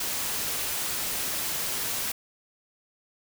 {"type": "noise", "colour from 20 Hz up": "white", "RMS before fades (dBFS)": -30, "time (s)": [0, 2.12], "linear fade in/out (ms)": 5, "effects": []}